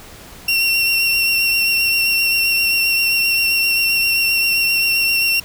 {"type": "tone with vibrato", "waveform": "30% pulse", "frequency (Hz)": 2731, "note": "F7", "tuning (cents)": -39, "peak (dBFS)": -11, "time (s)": [0.48, 5.4], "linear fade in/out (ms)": 5, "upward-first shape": "triangle", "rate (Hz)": 7.6, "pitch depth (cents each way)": 19, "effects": ["pink hiss -39 dBFS RMS until 5.44 s"]}